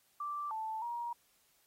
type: tone with pitch steps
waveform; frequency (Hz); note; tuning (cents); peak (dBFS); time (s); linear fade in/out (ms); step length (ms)
sine; 1172 / 879 / 947; D6 / A5 / A#5; -4 / -2 / +27; -36; 0.2-1.13; 5; 310
effects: white hiss -71 dBFS RMS until 1.66 s + AAC 48 kbps

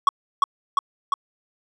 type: tone with echo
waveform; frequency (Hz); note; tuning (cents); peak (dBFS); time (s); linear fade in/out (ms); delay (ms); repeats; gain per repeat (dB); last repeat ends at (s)
triangle; 1117; C#6; +13; -10; 0.07-0.09; 2; 350; 3; -2; 1.14
effects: resampled to 22050 Hz

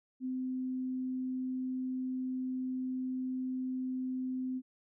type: tone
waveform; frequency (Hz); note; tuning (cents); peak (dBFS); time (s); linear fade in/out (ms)
sine; 257.1; C4; -30; -33; 0.2-4.62; 50
effects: none

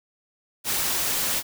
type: noise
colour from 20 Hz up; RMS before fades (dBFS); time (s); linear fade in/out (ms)
white; -25; 0.64-1.43; 50
effects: none

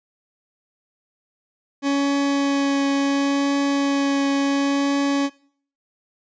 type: tone with vibrato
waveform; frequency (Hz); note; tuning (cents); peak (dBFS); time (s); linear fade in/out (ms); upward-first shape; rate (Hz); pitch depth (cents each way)
40% pulse; 279.2; C#4; +13; -17; 1.82-5.3; 50; triangle; 0.71; 10
effects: noise-tail reverb RT60 0.5 s tail -20 dB re dry + resampled to 16000 Hz

